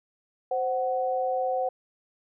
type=tone pair together; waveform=sine; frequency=520.7 / 745 Hz; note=C5 / F#5; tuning=-8 / +12 cents; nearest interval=tritone; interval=620 cents; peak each=-27 dBFS; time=0.51-1.69 s; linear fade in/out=5 ms; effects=none